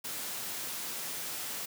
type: high-pass noise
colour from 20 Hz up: white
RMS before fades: -38 dBFS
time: 0.04-1.66 s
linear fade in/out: 10 ms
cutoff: 110 Hz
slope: 24 dB/octave
effects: none